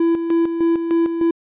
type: tone with tremolo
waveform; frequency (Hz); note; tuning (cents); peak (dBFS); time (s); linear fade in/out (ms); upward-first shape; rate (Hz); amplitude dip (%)
triangle; 334.1; E4; +23; -11; 0-1.31; 5; square; 3.3; 55
effects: resampled to 8000 Hz